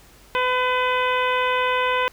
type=harmonic tone; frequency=504 Hz; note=B4; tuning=35 cents sharp; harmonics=1 / 2 / 3 / 4 / 5 / 6 / 7; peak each=-24 / -22 / -27 / -29 / -28 / -32 / -36 dBFS; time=0.35-2.08 s; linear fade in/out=0 ms; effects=added 50 Hz sine -51 dBFS peak until 2.12 s + pink hiss -51 dBFS RMS until 2.12 s